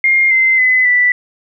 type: tone with pitch steps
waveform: sine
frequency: 2123 / 2072 / 2022 / 1974 Hz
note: C7 / C7 / B6 / B6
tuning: +25 / -17 / +40 / -1 cents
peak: -8 dBFS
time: 0.04-1.12 s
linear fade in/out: 2 ms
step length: 270 ms
effects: none